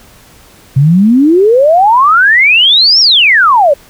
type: exponential two-way sweep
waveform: sine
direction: up then down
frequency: 129.8 to 5630 to 538 Hz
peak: -3 dBFS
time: 0.76-3.74 s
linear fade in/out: 10 ms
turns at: 3 s
effects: pink hiss -40 dBFS RMS until 3.89 s